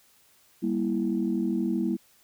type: chord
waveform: sine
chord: E diminished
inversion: first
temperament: just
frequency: 197.78 / 237.3 / 329.6 Hz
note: G3 / Bb3 / E4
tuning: +16 / +31 / 0 cents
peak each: -28 dBFS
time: 0.62-1.97 s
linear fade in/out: 20 ms
effects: tanh soft clip ceiling -15 dBFS + white hiss -61 dBFS RMS until 2.23 s